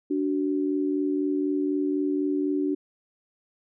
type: tone pair together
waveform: sine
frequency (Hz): 290.6 / 374.6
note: D4 / F#4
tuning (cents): -18 / +21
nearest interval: major third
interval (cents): 439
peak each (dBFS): -24 / -28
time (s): 0.1-2.75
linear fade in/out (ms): 10
effects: none